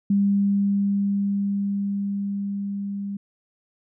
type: tone with level ramp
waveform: sine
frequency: 200 Hz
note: G3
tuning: 35 cents sharp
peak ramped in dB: -16 to -27 dBFS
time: 0.1-3.17 s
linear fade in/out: 5 ms
effects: none